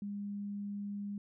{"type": "tone", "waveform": "sine", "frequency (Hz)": 202.9, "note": "G#3", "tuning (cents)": -40, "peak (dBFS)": -37, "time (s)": [0.02, 1.18], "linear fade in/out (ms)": 2, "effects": []}